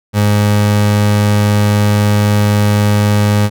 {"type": "tone", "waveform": "30% pulse", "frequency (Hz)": 103.83, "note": "G#2", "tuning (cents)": 0, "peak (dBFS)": -6, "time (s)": [0.13, 3.5], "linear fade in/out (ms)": 50, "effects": []}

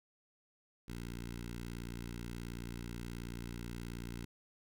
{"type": "tone with notch filter", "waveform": "10% pulse", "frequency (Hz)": 58.6, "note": "A#1", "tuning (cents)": 10, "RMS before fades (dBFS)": -44, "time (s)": [0.88, 4.25], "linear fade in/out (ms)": 5, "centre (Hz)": 700, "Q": 0.74, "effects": []}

